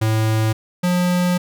square tone pair in turn, 110 / 178.6 Hz, A2 / F3, 0 / +39 cents, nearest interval minor sixth, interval 839 cents, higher second, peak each -16 dBFS, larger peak neither, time 0.01-0.53 / 0.83-1.38 s, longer second, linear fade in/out 10 ms, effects none

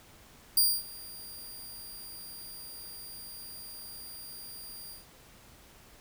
10% pulse tone with ADSR envelope, 4783 Hz, D8, 31 cents sharp, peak -13 dBFS, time 0.57-5.06 s, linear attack 4 ms, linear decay 250 ms, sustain -23 dB, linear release 150 ms, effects pink hiss -56 dBFS RMS until 6 s

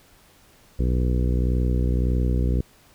harmonic tone, 61.74 Hz, B1, in tune, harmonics 1 / 2 / 3 / 4 / 5 / 6 / 7 / 8, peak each -20 / -26 / -30 / -32 / -34 / -36 / -37 / -38 dBFS, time 0.79-2.61 s, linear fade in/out 5 ms, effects pink hiss -55 dBFS RMS until 2.94 s

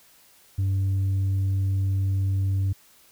sine tone, 96.7 Hz, G2, 23 cents flat, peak -18 dBFS, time 0.58-2.73 s, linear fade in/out 10 ms, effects tanh soft clip ceiling -20 dBFS + white hiss -56 dBFS RMS until 3.11 s

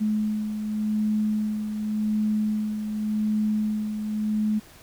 sine beating tone pair, 213.4 / 214.28 Hz, G#3 / A3, +47 / -46 cents, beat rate 0.88 Hz, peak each -23 / -32 dBFS, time 0-4.6 s, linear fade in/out 20 ms, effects pink hiss -50 dBFS RMS until 4.82 s

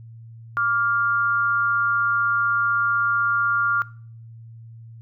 sine tone pair together, 1164.1 / 1400 Hz, D6 / F6, -16 / +4 cents, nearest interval minor third, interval 320 cents, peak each -24 / -20 dBFS, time 0.57-3.82 s, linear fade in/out 0 ms, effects noise-tail reverb RT60 0.5 s tail -21 dB re dry + added 114 Hz sine -39 dBFS peak until 5.01 s

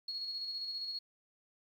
sine tone with tremolo, 4320 Hz, C#8, 45 cents flat, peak -36 dBFS, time 0.08-0.99 s, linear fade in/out 5 ms, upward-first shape square, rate 15 Hz, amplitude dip 30%, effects 11-bit

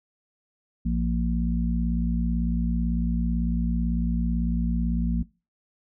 harmonic tone, 58 Hz, A#1, 8 cents flat, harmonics 1 / 3 / 4, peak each -25 / -27 / -28 dBFS, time 0.85-5.23 s, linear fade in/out 10 ms, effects noise-tail reverb RT60 0.3 s tail -21 dB re dry

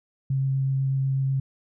sine tone with vibrato, 134.7 Hz, C#3, 49 cents flat, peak -21 dBFS, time 0.3-1.4 s, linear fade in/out 5 ms, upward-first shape sine, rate 8.1 Hz, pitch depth 8 cents each way, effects none

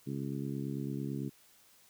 harmonic tone, 69 Hz, C#2, 7 cents flat, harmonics 2 / 3 / 4 / 5 / 6, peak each -38 / -40 / -40 / -44 / -48 dBFS, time 0.06-1.3 s, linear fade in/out 20 ms, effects white hiss -63 dBFS RMS until 1.89 s

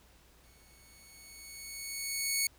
10% pulse tone with exponential growth, 2217 Hz, C#7, in tune, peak -18 dBFS, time 0.44-2.47 s, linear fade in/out 2 ms, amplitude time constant 440 ms, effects added 60 Hz sine -63 dBFS peak until 2.58 s + pink hiss -63 dBFS RMS until 2.58 s

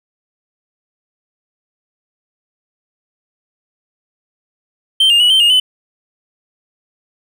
triangle tone with pitch steps, 3123 / 2815 / 2933 / 3112 / 2845 / 3021 Hz, G7 / F7 / F#7 / G7 / F7 / F#7, -7 / +13 / -16 / -13 / +31 / +35 cents, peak -6 dBFS, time 5-5.6 s, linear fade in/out 5 ms, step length 100 ms, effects none

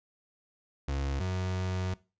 35% pulse tone pair in turn, 69.3 / 92.5 Hz, C#2 / F#2, 0 / 0 cents, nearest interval perfect fourth, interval 500 cents, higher second, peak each -28 dBFS, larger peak neither, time 0.88-1.2 / 1.2-1.94 s, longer second, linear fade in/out 5 ms, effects noise-tail reverb RT60 0.3 s tail -20 dB re dry + resampled to 16000 Hz

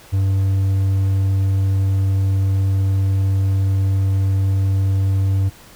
triangle tone, 96.8 Hz, G2, 21 cents flat, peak -12 dBFS, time 0.12-5.5 s, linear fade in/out 20 ms, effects pink hiss -44 dBFS RMS until 5.75 s

